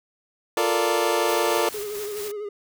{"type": "chord", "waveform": "25% pulse", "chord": "Bb major seventh", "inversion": "second", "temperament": "equal", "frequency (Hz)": [349.2, 440, 466.2, 587.3], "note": ["F4", "A4", "Bb4", "D5"], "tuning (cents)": [0, 0, 0, 0], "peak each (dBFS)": -22, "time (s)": [0.57, 1.69], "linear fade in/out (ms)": 2}
{"type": "noise with tremolo", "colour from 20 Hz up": "white", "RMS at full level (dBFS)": -36, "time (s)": [1.28, 2.32], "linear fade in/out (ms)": 10, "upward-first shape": "square", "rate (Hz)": 4.5, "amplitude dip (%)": 35}
{"type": "tone with vibrato", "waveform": "triangle", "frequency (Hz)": 415.3, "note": "G#4", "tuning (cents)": 0, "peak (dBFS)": -27, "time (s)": [1.74, 2.49], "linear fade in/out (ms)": 5, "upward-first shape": "sine", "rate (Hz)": 12, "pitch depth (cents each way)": 51}
{"effects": []}